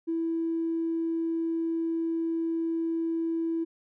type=tone with tanh clipping; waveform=triangle; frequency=329.6 Hz; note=E4; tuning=in tune; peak=-26 dBFS; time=0.07-3.65 s; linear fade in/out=20 ms; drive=4 dB; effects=none